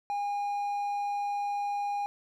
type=tone; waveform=triangle; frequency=814 Hz; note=G#5; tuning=35 cents flat; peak=-27 dBFS; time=0.1-2.06 s; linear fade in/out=0 ms; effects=none